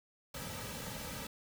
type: noise with comb filter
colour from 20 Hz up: pink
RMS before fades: -43 dBFS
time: 0.34-1.27 s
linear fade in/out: 5 ms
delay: 2.8 ms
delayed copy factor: -0.75
effects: none